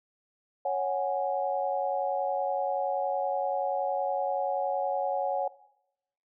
sine chord, C# suspended fourth, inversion none, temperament equal, 554.4 / 740 / 830.6 Hz, C#5 / F#5 / G#5, 0 / 0 / 0 cents, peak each -30 / -30 / -32 dBFS, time 0.65-5.48 s, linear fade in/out 5 ms, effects noise-tail reverb RT60 0.8 s tail -18 dB re dry

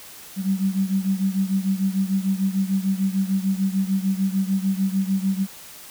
sine beating tone pair, 190.5 / 197.2 Hz, G3 / G3, -49 / +11 cents, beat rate 6.7 Hz, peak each -21 / -24 dBFS, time 0.36-5.47 s, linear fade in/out 50 ms, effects white hiss -42 dBFS RMS until 5.9 s

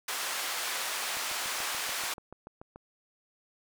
pink band-pass noise, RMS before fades -34 dBFS, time 0.08-2.14 s, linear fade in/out 5 ms, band 930 to 14000 Hz, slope 12 dB/octave
click train, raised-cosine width 1 ms, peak -31 dBFS, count 12, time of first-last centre 1.17-2.76 s, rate 6.92 Hz
effects none

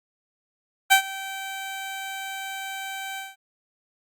15% pulse tone with ADSR envelope, 775 Hz, G5, 20 cents flat, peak -5 dBFS, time 0.9-3.36 s, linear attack 22 ms, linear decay 94 ms, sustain -20 dB, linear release 180 ms, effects Opus 48 kbps

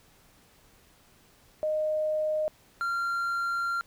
sine / triangle tone pair in turn, 617 / 1381.9 Hz, D#5 / F6, -15 / -19 cents, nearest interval octave + major second, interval 1396 cents, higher second, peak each -25 dBFS, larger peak neither, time 1.63-2.48 / 2.81-3.81 s, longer second, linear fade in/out 0 ms, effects pink hiss -60 dBFS RMS until 3.86 s

